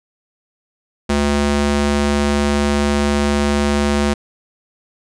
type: ring-modulated tone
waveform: sawtooth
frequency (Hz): 144.2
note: D3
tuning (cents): -31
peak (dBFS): -9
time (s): 1.09-4.14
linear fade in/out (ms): 10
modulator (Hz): 72.1
effects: resampled to 22050 Hz